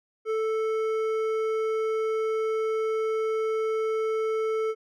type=tone with hard clipping; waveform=sine; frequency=440 Hz; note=A4; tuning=in tune; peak=-26 dBFS; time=0.25-4.75 s; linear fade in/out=50 ms; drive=9 dB; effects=none